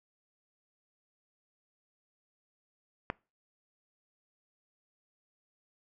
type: click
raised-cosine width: 0.5 ms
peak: -16 dBFS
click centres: 3.101 s
effects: noise-tail reverb RT60 0.3 s tail -24 dB re dry